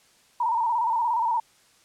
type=tone with vibrato; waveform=sine; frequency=932.3 Hz; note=A#5; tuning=in tune; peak=-21 dBFS; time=0.4-1.4 s; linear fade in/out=5 ms; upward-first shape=square; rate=17 Hz; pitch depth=63 cents each way; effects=white hiss -59 dBFS RMS until 1.84 s + low-pass 9000 Hz 12 dB/octave